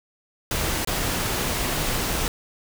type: noise with dropouts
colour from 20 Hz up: pink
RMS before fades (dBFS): -25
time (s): 0.51-2.28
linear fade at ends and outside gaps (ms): 1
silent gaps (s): 0.848-0.873
effects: none